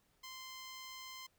10% pulse tone, 1041 Hz, C6, 9 cents flat, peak -39 dBFS, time 0.23-1.27 s, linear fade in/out 10 ms, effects pink hiss -75 dBFS RMS until 1.38 s

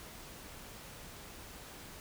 silence, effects pink hiss -50 dBFS RMS until 2 s

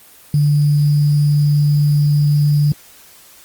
sine tone with sample-and-hold, 146.8 Hz, D3, in tune, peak -10 dBFS, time 0.34-2.72 s, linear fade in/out 2 ms, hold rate 4900 Hz, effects white hiss -44 dBFS RMS until 3.44 s + Opus 24 kbps

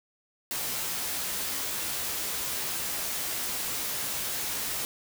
white noise with comb filter, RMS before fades -32 dBFS, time 0.51-4.85 s, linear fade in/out 0 ms, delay 15 ms, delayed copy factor +0.5, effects none

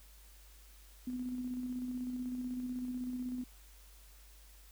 sine tone with tremolo, 250.3 Hz, B3, 23 cents sharp, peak -35 dBFS, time 1.07-3.44 s, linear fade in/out 5 ms, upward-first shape square, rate 16 Hz, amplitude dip 30%, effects added 50 Hz sine -56 dBFS peak until 4.71 s + white hiss -62 dBFS RMS until 4.71 s

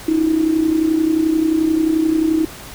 sine tone with amplitude modulation, 318.5 Hz, D#4, 41 cents sharp, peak -10 dBFS, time 0.08-2.45 s, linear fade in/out 5 ms, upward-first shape sine, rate 31.4 Hz, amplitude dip 65%, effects pink hiss -35 dBFS RMS until 2.74 s

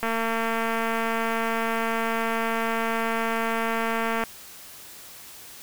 click train, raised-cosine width 0.5 ms, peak -12 dBFS, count 956, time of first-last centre 0.03-4.237 s, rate 227 Hz, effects white hiss -44 dBFS RMS until 5.62 s

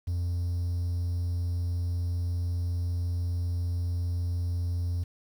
triangle tone, 87.31 Hz, F2, in tune, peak -24 dBFS, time 0.07-5.04 s, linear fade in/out 10 ms, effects tanh soft clip ceiling -20 dBFS + 9-bit

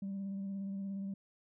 sine tone with vibrato, 196 Hz, G3, in tune, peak -35 dBFS, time 0.02-1.14 s, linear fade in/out 5 ms, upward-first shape square, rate 17 Hz, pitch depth 17 cents each way, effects tanh soft clip ceiling -35 dBFS

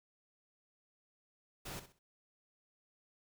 pink noise with echo, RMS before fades -45 dBFS, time 1.65-1.8 s, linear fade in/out 10 ms, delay 64 ms, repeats 3, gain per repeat -11 dB, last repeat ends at 1.992 s, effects none

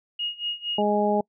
sine tone with tremolo, 2869 Hz, F7, 46 cents sharp, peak -24 dBFS, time 0.19-0.82 s, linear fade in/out 5 ms, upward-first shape sine, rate 4.3 Hz, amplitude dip 90%
harmonic tone, 207.7 Hz, G#3, in tune, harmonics 1 / 2 / 3 / 4, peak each -25 / -25 / -25 / -25 dBFS, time 0.78-1.21 s, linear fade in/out 5 ms
effects noise-tail reverb RT60 0.1 s tail -26 dB re dry

